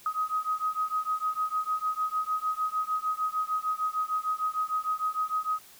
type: beating tone pair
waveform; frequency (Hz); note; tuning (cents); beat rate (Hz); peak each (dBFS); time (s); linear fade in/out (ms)
sine; 1256 / 1262.6; D#6 / D#6; +16 / +25; 6.6; -30; 0.06-5.59; 2
effects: white hiss -53 dBFS RMS until 5.79 s